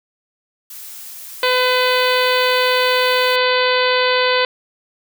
blue noise, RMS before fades -34 dBFS, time 0.7-3.36 s, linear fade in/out 5 ms
harmonic tone, 504 Hz, B4, 35 cents sharp, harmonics 1 / 2 / 3 / 4 / 5 / 6 / 7 / 8 / 9, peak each -17 / -20 / -22 / -23 / -24 / -25 / -25 / -26 / -27 dBFS, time 1.43-4.45 s, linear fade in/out 2 ms
effects none

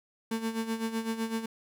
35% pulse tone with tremolo, 225 Hz, A3, 39 cents sharp, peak -26 dBFS, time 0.31-1.46 s, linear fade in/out 5 ms, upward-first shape sine, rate 7.9 Hz, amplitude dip 70%, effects none

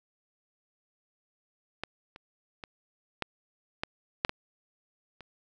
clicks, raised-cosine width 0.3 ms, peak -17 / -30 / -24 / -14 / -14 / -8 / -15 / -30 dBFS, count 8, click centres 1.836 / 2.161 / 2.638 / 3.223 / 3.835 / 4.249 / 4.294 / 5.207 s, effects none

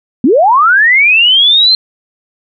sine linear sweep, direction up, 215.6 to 4186 Hz, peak -4 dBFS, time 0.24-1.75 s, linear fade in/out 2 ms, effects none

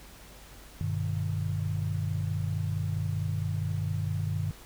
sine chord, G augmented, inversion none, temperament just, 98 / 122.5 / 153.12 Hz, G2 / B2 / D#3, 0 / -14 / -27 cents, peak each -30 / -36 / -32 dBFS, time 0.81-4.51 s, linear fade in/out 0 ms, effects added 50 Hz sine -51 dBFS peak until 4.65 s + pink hiss -51 dBFS RMS until 4.65 s

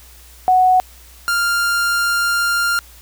sine / 45% pulse tone pair in turn, 740 / 1396.9 Hz, F#5 / F6, 0 / 0 cents, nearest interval major seventh, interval 1100 cents, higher second, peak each -9 / -15 dBFS, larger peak first, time 0.48-0.8 / 1.28-2.79 s, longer second, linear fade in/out 0 ms, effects added 60 Hz sine -43 dBFS peak until 3.01 s + white hiss -45 dBFS RMS until 3.01 s

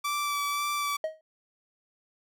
sawtooth tone with vibrato, 1160 Hz, D6, 22 cents flat, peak -24 dBFS, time 0.04-0.97 s, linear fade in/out 10 ms, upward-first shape sine, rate 1.9 Hz, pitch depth 16 cents each way
triangle tone with exponential decay, 631 Hz, D#5, 24 cents sharp, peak -22 dBFS, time 1.04-1.21 s, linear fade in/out 2 ms, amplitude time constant 36 ms
effects none

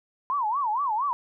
sine tone with vibrato, 986 Hz, B5, 3 cents flat, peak -23 dBFS, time 0.3-1.13 s, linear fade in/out 0 ms, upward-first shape sine, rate 4.3 Hz, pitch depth 280 cents each way, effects none

